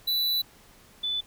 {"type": "tone pair in turn", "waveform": ["square", "sine"], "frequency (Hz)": [3968, 3491], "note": ["B7", "A7"], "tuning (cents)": [7, -14], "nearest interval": "major second", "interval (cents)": 221, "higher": "first", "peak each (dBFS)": [-24, -26], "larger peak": "first", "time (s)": [[0.07, 0.42], [1.03, 1.21]], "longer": "first", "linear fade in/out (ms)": 10, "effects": ["pink hiss -55 dBFS RMS until 1.26 s"]}